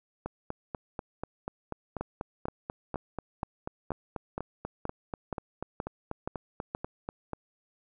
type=two click trains; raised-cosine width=1 ms; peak=-20 / -18 dBFS; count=30 / 11; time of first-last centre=0.26-7.333 / 2.01-6.749 s; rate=4.1 / 2.11 Hz; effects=none